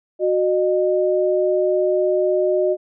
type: tone pair together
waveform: sine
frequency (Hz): 368.2 / 612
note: F#4 / D#5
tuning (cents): -8 / -29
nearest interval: major sixth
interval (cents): 879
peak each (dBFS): -18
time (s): 0.19-2.77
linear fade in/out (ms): 50
effects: none